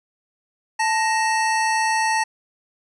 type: tone pair together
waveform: square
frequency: 883 / 1871 Hz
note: A5 / A#6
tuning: +6 / +6 cents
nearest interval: octave + minor second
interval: 1300 cents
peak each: -20 / -24 dBFS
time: 0.79-2.24 s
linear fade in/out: 10 ms
effects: resampled to 22050 Hz